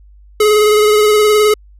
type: tone with vibrato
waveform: square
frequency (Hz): 422.9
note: G#4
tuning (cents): +31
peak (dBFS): -8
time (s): 0.4-1.54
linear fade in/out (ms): 5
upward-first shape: sine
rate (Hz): 19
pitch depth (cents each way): 24
effects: added 50 Hz sine -39 dBFS peak until 1.79 s + resampled to 32000 Hz